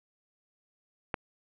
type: click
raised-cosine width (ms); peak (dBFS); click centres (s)
0.5; -15; 1.142
effects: resampled to 8000 Hz + 7-bit